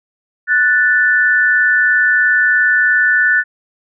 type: tone pair together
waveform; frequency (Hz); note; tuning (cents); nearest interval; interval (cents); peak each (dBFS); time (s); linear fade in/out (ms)
sine; 1480 / 1763; F#6 / A6; 0 / +3; minor third; 303; -12; 0.47-3.44; 50
effects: none